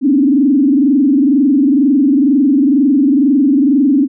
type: tone with frequency modulation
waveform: sine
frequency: 277.2 Hz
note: C#4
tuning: in tune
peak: -7 dBFS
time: 0.01-4.08 s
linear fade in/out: 50 ms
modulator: 22.1 Hz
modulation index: 1.3
effects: none